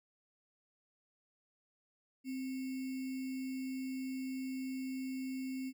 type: tone with sample-and-hold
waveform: sine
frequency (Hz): 261.6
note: C4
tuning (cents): 0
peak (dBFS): -37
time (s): 2.24-5.73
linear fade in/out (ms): 50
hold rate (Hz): 2450
effects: none